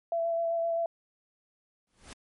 sine tone with vibrato, 670 Hz, E5, 28 cents sharp, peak -26 dBFS, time 0.12-0.86 s, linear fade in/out 2 ms, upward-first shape sine, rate 7.7 Hz, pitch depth 14 cents each way
pink noise with exponential growth, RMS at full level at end -42 dBFS, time 1.87-2.13 s, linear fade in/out 2 ms, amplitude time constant 56 ms
effects MP3 48 kbps

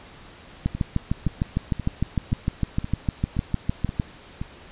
two click trains, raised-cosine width 5 ms, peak -16 / -9 dBFS, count 8 / 23, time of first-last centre 0.75-4.415 / 0.66-3.998 s, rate 1.91 / 6.59 Hz, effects pink hiss -46 dBFS RMS until 4.71 s + resampled to 8000 Hz

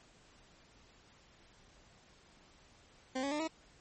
20% pulse tone with pitch steps, 260.1 / 278.8 / 298.8 / 320.2 Hz, C4 / C#4 / D4 / D#4, -10 / +10 / +30 / +50 cents, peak -29 dBFS, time 3.15-3.478 s, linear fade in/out 10 ms, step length 82 ms, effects pink hiss -63 dBFS RMS until 3.8 s + MP3 32 kbps

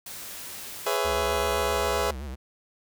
white noise, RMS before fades -39 dBFS, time 0.06-0.97 s, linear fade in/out 5 ms
25% pulse chord, C# minor seventh, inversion second, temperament just, 415.8 / 498.9 / 554.4 / 665.2 Hz, G#4 / B4 / C#5 / E5, +2 / +17 / 0 / +16 cents, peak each -25 / -26 / -27 / -27 dBFS, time 0.86-2.11 s, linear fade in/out 5 ms
square tone with vibrato, 68.8 Hz, C#2, 12 cents flat, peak -34 dBFS, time 1.04-2.36 s, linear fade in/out 20 ms, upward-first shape sine, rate 7.7 Hz, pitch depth 150 cents each way
effects none

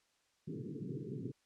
pink band-pass noise, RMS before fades -43 dBFS, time 0.47-1.32 s, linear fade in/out 10 ms, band 110 to 440 Hz, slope 96 dB/octave, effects white hiss -75 dBFS RMS until 1.45 s + low-pass 7000 Hz 12 dB/octave

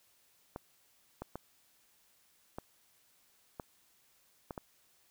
clicks, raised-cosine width 1 ms, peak -26 dBFS, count 7, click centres 0.561 / 1.22 / 1.356 / 2.585 / 3.598 / 4.508 / 4.578 s, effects white hiss -69 dBFS RMS until 5.1 s

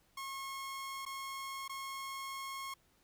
sawtooth tone with dropouts, 1085 Hz, C#6, 37 cents flat, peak -37 dBFS, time 0.17-2.74 s, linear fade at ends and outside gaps 5 ms, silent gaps 1.053-1.062 / 1.68-1.694 s, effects pink hiss -71 dBFS RMS until 3.03 s

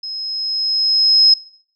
sine tone with level ramp, 5130 Hz, E8, 48 cents flat, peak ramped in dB -25 to -6 dBFS, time 0.03-1.34 s, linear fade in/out 5 ms, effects noise-tail reverb RT60 0.6 s tail -23 dB re dry

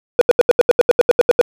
triangle tone bursts, 486.8 Hz, B4, 25 cents flat, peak -3 dBFS, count 13, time 0.19-1.413 s, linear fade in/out 0 ms, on 23 ms, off 77 ms, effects none

